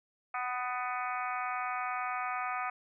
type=harmonic tone with a mistuned harmonic; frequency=248.9 Hz; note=B3; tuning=14 cents sharp; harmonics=3 / 4 / 5 / 6 / 7 / 8 / 9 / 10; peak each=-37 / -43 / -36 / -43 / -47 / -48 / -43 / -46 dBFS; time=0.34-2.7 s; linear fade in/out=5 ms; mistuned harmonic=7; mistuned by=+29 cents; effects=none